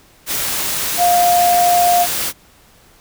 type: tone in noise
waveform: sine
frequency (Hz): 705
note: F5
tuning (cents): +16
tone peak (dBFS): -10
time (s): 0.97-2.07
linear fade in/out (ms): 50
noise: white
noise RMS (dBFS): -20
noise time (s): 0.26-2.33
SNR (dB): +7
effects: pink hiss -49 dBFS RMS until 3 s